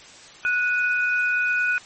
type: tone pair together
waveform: sine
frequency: 1469.7 / 2489 Hz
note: F#6 / D#7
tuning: -12 / 0 cents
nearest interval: major sixth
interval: 912 cents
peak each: -20 / -25 dBFS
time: 0.45-1.78 s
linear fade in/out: 0 ms
effects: white hiss -45 dBFS RMS until 1.85 s + MP3 32 kbps